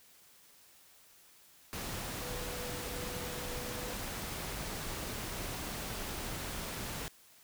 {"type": "tone in noise", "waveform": "sine", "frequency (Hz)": 493, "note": "B4", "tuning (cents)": -3, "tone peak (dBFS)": -45, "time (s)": [2.22, 3.93], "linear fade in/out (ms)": 0, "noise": "pink", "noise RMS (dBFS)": -40, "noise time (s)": [1.73, 7.08], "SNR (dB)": -8, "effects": ["white hiss -61 dBFS RMS until 7.43 s"]}